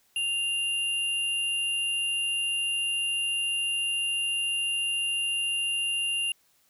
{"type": "tone pair together", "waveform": "sine", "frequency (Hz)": [2794, 10820], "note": ["F7", "E9"], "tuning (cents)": [0, 44], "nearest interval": "octave + major seventh", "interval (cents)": 2344, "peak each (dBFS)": [-26, -34], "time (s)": [0.16, 6.32], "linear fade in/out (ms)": 2, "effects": ["white hiss -66 dBFS RMS until 6.69 s"]}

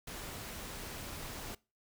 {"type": "noise", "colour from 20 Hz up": "pink", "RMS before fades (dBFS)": -44, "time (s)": [0.07, 1.55], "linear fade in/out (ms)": 5, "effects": ["noise-tail reverb RT60 0.3 s tail -23 dB re dry"]}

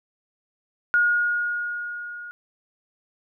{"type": "tone with level ramp", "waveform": "sine", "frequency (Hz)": 1436, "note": "F6", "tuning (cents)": 48, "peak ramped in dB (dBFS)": [-15, -35], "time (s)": [0.94, 2.31], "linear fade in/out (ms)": 0, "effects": []}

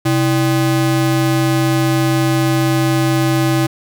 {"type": "ring-modulated tone", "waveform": "square", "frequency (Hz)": 228.7, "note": "A#3", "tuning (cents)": -33, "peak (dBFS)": -10, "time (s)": [0.05, 3.67], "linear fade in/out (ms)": 10, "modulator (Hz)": 97.9, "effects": []}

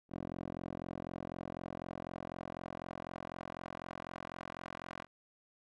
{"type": "tone with band-pass filter sweep", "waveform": "10% pulse", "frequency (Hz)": 44, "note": "F1", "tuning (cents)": 14, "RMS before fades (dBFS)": -45, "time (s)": [0.09, 5.07], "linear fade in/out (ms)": 50, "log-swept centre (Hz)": [380, 1300], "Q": 0.93, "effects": []}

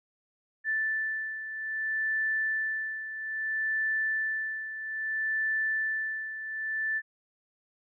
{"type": "beating tone pair", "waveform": "sine", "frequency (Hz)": [1760, 1760.61], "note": ["A6", "A6"], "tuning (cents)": [0, 1], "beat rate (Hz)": 0.61, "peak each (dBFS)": [-29, -35], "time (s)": [0.64, 7.02], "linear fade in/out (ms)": 50, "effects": []}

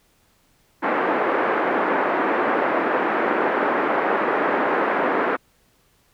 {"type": "band-pass noise", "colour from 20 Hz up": "pink", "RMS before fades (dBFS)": -21, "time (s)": [0.82, 5.37], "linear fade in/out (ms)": 20, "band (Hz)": [290, 1800], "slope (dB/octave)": 24, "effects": ["pink hiss -61 dBFS RMS until 6.13 s"]}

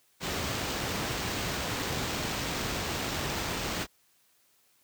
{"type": "noise with sample-and-hold", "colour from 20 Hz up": "pink", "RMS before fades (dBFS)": -32, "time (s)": [0.2, 3.87], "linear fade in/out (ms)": 50, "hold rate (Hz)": 11025, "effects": ["white hiss -67 dBFS RMS until 4.83 s", "high-pass 60 Hz 12 dB/octave"]}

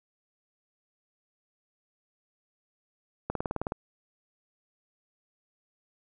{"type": "click train", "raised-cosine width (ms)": 1, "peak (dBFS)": -16, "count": 9, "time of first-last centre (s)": [3.3, 3.721], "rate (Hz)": 19, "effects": []}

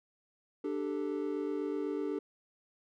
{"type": "chord", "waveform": "triangle", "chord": "D suspended fourth", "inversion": "none", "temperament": "equal with one note detuned", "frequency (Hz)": [295.9, 392, 440], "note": ["D4", "G4", "A4"], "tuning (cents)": [13, 0, 0], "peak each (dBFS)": [-34, -35, -36], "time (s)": [0.64, 2.19], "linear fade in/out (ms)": 5, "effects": []}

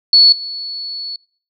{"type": "tone with level steps", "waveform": "sine", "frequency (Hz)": 4413, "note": "C#8", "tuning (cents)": -9, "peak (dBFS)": [-5, -23], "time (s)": [0.13, 1.16], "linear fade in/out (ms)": 2, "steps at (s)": 0.32, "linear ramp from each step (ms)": 5, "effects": ["noise-tail reverb RT60 0.5 s tail -23 dB re dry"]}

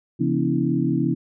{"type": "tone cluster", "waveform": "sine", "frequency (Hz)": [137.4, 170.4, 244.1, 281.9, 327.5], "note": ["C#3", "F3", "B3", "C#4", "E4"], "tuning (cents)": [-15, -42, -20, 29, -11], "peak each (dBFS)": -25, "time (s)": [0.19, 1.15], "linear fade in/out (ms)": 20, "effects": []}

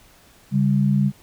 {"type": "tone pair together", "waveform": "sine", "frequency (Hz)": [140.3, 200], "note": ["C#3", "G3"], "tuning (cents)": [21, 35], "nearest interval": "tritone", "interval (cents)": 614, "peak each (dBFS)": -18, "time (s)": [0.51, 1.12], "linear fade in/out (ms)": 50, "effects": ["pink hiss -52 dBFS RMS until 1.22 s"]}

